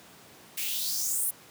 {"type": "noise with high-pass filter sweep", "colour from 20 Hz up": "blue", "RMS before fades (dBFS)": -30, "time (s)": [0.57, 1.31], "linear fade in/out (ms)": 10, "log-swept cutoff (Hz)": [2200, 11000], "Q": 4.1, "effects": ["pink hiss -52 dBFS RMS until 1.5 s", "high-pass 150 Hz 12 dB/octave"]}